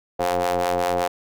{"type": "ring-modulated tone", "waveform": "sawtooth", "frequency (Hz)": 88.8, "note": "F2", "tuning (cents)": 29, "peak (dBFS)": -13, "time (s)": [0.19, 1.08], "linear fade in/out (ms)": 10, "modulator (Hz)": 619, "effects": []}